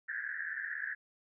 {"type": "band-pass noise", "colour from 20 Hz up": "pink", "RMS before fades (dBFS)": -39, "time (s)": [0.08, 0.95], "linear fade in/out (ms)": 10, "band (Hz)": [1600, 1800], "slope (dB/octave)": 96, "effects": []}